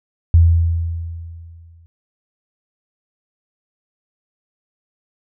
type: tone with exponential decay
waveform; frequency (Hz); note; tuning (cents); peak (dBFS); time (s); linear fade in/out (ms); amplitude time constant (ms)
sine; 83.6; E2; +25; -5; 0.34-1.86; 0; 330
effects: none